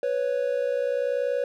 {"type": "tone pair together", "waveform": "triangle", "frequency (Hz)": [493.9, 554.4], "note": ["B4", "C#5"], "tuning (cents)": [0, 0], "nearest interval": "major second", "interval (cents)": 200, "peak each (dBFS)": -24, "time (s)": [0.03, 1.44], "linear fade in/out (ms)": 2, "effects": []}